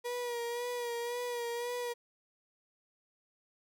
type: tone with vibrato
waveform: 35% pulse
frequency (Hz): 479.8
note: A#4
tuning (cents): +50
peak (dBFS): -33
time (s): 0.04-1.94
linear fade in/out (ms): 20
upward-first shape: sine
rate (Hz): 1.9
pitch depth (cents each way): 36
effects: none